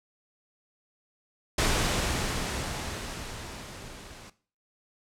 pink noise with level ramp, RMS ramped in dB -24 to -47 dBFS, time 1.58-4.3 s, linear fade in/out 5 ms, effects noise-tail reverb RT60 0.4 s tail -17 dB re dry + low-pass 9000 Hz 12 dB/octave

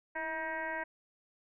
sine tone with frequency modulation, 1267 Hz, D#6, 31 cents sharp, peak -34 dBFS, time 0.15-0.84 s, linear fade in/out 10 ms, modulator 313 Hz, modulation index 2.5, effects none

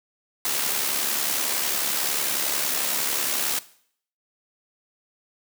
white noise with amplitude modulation, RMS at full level -23 dBFS, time 0.45-3.59 s, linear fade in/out 2 ms, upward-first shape sine, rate 71 Hz, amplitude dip 45%, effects noise-tail reverb RT60 0.6 s tail -18 dB re dry + high-pass 200 Hz 12 dB/octave

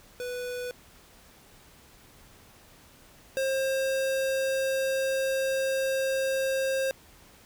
square tone pair in turn, 493.9 / 533.3 Hz, B4 / C5, 0 / +33 cents, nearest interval minor second, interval 133 cents, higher second, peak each -33 / -26 dBFS, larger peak second, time 0.2-0.71 / 3.37-6.91 s, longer second, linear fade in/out 0 ms, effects pink hiss -55 dBFS RMS until 7.45 s

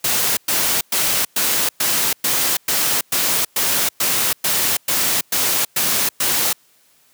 white noise bursts, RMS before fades -18 dBFS, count 15, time 0.04-6.53 s, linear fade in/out 5 ms, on 330 ms, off 110 ms, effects white hiss -56 dBFS RMS until 7.13 s + high-pass 100 Hz 12 dB/octave

